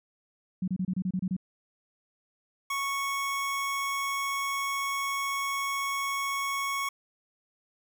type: tone bursts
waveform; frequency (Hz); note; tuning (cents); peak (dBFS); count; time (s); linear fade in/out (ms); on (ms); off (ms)
sine; 185; F#3; 0; -26; 9; 0.62-1.366; 5; 58; 28
type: tone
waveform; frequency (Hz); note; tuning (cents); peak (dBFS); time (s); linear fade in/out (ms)
25% pulse; 1106; C#6; -4; -25; 2.7-6.89; 5
effects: none